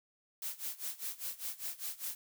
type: noise with tremolo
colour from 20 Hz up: blue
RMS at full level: -38 dBFS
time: 0.42-2.15 s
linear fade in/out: 2 ms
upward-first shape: sine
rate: 5 Hz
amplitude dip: 90%
effects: none